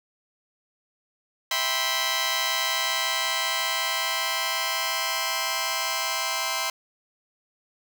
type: chord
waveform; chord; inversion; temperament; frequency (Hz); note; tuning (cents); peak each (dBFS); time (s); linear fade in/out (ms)
10% pulse; C major seventh; first; just; 654.1 / 784.9 / 981.1 / 1046.5; E5 / G5 / B5 / C6; -14 / +2 / -12 / 0; -23 / -24 / -23 / -19; 1.51-6.7; 2
effects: none